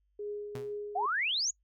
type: tone with tremolo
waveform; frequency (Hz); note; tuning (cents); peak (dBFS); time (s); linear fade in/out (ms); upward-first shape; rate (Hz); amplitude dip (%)
sine; 414.1; G#4; -5; -34; 0.19-1.06; 5; triangle; 2.3; 50
type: tone with exponential decay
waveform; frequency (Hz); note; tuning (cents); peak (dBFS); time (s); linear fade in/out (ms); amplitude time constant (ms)
sawtooth; 125.4; B2; +27; -33; 0.55-0.78; 2; 48
type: exponential sweep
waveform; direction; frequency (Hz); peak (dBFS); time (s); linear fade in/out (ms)
sine; up; 687 to 7040; -28; 0.95-1.51; 10
effects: noise-tail reverb RT60 0.1 s tail -24 dB re dry + added 50 Hz sine -70 dBFS peak until 1.63 s